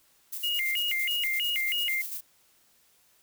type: noise with tremolo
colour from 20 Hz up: violet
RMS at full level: -35 dBFS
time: 0.32-2.21 s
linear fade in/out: 10 ms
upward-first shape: square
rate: 8.9 Hz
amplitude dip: 40%
type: tone with vibrato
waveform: sine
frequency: 2459 Hz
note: D#7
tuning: 21 cents flat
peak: -26 dBFS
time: 0.43-2.02 s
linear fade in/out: 10 ms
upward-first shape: square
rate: 3.1 Hz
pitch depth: 270 cents each way
effects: white hiss -64 dBFS RMS until 3.22 s